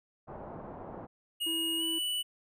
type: low-pass noise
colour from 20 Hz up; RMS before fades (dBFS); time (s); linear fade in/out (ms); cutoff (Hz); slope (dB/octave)
white; -44; 0.27-1.07; 20; 910; 24
type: tone with pitch glide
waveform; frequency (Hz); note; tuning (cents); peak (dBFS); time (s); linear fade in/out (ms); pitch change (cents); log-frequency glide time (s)
square; 2872 to 2963; F7 to F#7; +48 to +2; -31; 1.4-2.23; 20; +54; 1.78-1.83
type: tone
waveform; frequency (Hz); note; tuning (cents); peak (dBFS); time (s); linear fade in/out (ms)
triangle; 326.8; E4; -15; -34; 1.46-1.99; 10
effects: none